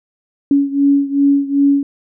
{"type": "beating tone pair", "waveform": "sine", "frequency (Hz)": [280, 282.6], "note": ["C#4", "C#4"], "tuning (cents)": [18, 34], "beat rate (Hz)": 2.6, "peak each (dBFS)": [-12, -15], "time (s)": [0.51, 1.83], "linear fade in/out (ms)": 2, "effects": []}